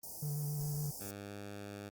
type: band-stop noise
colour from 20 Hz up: white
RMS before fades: -46 dBFS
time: 0.03-1.11 s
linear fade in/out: 5 ms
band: 910 to 4800 Hz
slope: 96 dB/octave
type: tone with vibrato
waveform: triangle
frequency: 146.83 Hz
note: D3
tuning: in tune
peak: -33 dBFS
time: 0.22-0.91 s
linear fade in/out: 10 ms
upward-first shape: square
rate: 7.2 Hz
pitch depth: 21 cents each way
type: tone with pitch glide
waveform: 10% pulse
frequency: 100.8 to 101.5 Hz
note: G2 to G#2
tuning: +49 to -39 cents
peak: -36 dBFS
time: 1-1.9 s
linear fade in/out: 20 ms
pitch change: +12 cents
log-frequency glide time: 1.24-1.33 s
effects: Opus 32 kbps